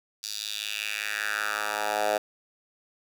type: tone with high-pass filter sweep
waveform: 10% pulse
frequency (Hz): 105.3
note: G#2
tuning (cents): +24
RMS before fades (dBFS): -30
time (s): 0.23-2.18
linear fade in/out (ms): 5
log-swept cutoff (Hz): 4900 to 620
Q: 2.8
effects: none